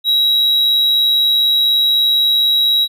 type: tone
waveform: triangle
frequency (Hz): 3861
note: B7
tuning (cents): -40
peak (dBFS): -9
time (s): 0.04-2.88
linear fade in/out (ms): 50
effects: none